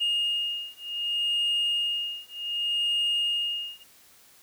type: beating tone pair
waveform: sine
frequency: 2844 / 2844.66 Hz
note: F7 / F7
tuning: +31 / +31 cents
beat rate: 0.66 Hz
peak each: -27 dBFS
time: 0-3.84 s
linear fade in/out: 20 ms
effects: tanh soft clip ceiling -20 dBFS + white hiss -56 dBFS RMS until 4.42 s